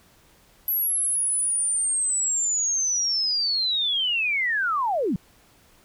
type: linear sweep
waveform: sine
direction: down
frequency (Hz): 11770 to 151.5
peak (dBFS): -21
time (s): 0.68-5.16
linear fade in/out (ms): 2
effects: pink hiss -57 dBFS RMS until 5.84 s